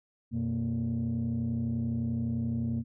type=tone cluster; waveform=sine; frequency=91.8 / 123.4 / 231.5 Hz; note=F#2 / B2 / A#3; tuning=-13 / -1 / -12 cents; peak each=-34 / -31 / -29 dBFS; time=0.31-2.84 s; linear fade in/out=50 ms; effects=tanh soft clip ceiling -24 dBFS